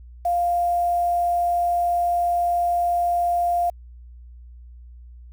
sine tone with quantisation, 698.5 Hz, F5, in tune, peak -18 dBFS, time 0.25-3.7 s, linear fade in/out 5 ms, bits 7, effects added 60 Hz sine -40 dBFS peak until 5.32 s

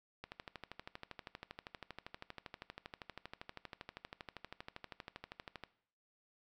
click train, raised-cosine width 0.3 ms, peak -29 dBFS, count 69, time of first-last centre 0.24-5.637 s, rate 12.6 Hz, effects noise-tail reverb RT60 0.6 s tail -18 dB re dry

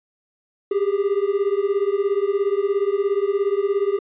triangle beating tone pair, 391.7 / 408.7 Hz, G4 / G#4, -1 / -28 cents, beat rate 17 Hz, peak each -19 dBFS, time 0.71-3.99 s, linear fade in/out 5 ms, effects resampled to 8000 Hz

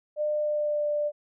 sine tone with pitch glide, 601 to 592 Hz, D5 to D5, +40 to +14 cents, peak -24 dBFS, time 0.16-1.12 s, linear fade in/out 50 ms, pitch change -26 cents, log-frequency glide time 0.37-0.87 s, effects none

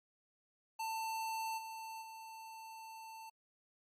square tone with level steps, 892 Hz, A5, 23 cents sharp, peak -38 / -45 / -49 dBFS, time 0.79-3.3 s, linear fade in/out 10 ms, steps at 1.57 / 2.01 s, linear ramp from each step 20 ms, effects MP3 64 kbps

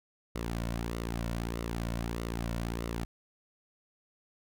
sawtooth tone with flanger, 57.6 Hz, A#1, 20 cents flat, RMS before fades -35 dBFS, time 0.35-3.05 s, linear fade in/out 5 ms, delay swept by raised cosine 1.2 to 2.5 ms, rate 1.6 Hz, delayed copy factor -0.55, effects none

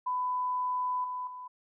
sine tone with level steps, 1000 Hz, B5, 21 cents sharp, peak -28 / -33 / -40 dBFS, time 0.06-1.48 s, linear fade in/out 10 ms, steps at 1.04 / 1.27 s, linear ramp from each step 2 ms, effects none

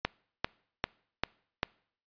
click train, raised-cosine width 0.3 ms, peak -11 dBFS, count 5, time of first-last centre 0.05-1.631 s, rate 2.53 Hz, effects noise-tail reverb RT60 0.6 s tail -25 dB re dry + resampled to 11025 Hz

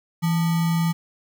sine tone with sample-and-hold, 166 Hz, E3, 12 cents sharp, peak -18 dBFS, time 0.22-0.93 s, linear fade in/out 20 ms, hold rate 1050 Hz, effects none

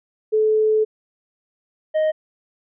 sine / triangle tone pair in turn, 433 / 623 Hz, A4 / D#5, -28 / +2 cents, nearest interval tritone, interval 630 cents, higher second, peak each -14 dBFS, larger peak neither, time 0.32-0.85 / 1.94-2.12 s, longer first, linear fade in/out 20 ms, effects resampled to 8000 Hz

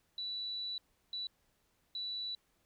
sine tone bursts at uneven times, 3951 Hz, B7, in tune, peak -37 dBFS, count 3, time 0.18-0.78 / 1.13-1.27 / 1.95-2.35 s, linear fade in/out 2 ms, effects pink hiss -75 dBFS RMS until 2.65 s

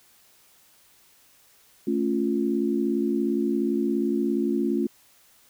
sine chord, A augmented, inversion none, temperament equal, 220 / 277.2 / 349.2 Hz, A3 / C#4 / E#4, 0 / 0 / 0 cents, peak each -26 / -26 / -26 dBFS, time 1.87-4.87 s, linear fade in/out 5 ms, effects white hiss -58 dBFS RMS until 5.49 s

